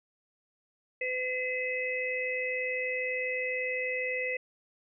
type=tone cluster; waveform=sine; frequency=506 / 2033 / 2571 Hz; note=B4 / B6 / E7; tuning=+42 / +50 / -44 cents; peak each=-34 / -33 / -35 dBFS; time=1.01-4.37 s; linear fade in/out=5 ms; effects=none

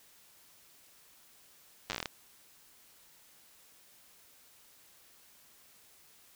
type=slowing click train; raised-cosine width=0.2 ms; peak=-17 dBFS; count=10; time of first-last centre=1.9-2.058 s; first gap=9 ms; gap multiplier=1.16; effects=white hiss -61 dBFS RMS until 6.35 s

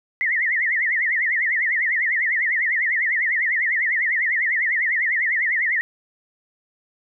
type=tone with vibrato; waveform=sine; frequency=1950 Hz; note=B6; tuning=23 cents flat; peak=-18 dBFS; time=0.21-5.81 s; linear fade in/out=0 ms; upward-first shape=triangle; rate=10 Hz; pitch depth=200 cents each way; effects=none

